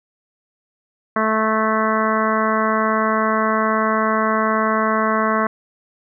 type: harmonic tone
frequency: 218.8 Hz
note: A3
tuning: 9 cents flat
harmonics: 1 / 2 / 3 / 4 / 5 / 6 / 7 / 8 / 9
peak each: -22 / -25 / -23 / -31 / -20 / -25 / -27 / -30 / -30 dBFS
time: 1.16-5.47 s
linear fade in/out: 2 ms
effects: none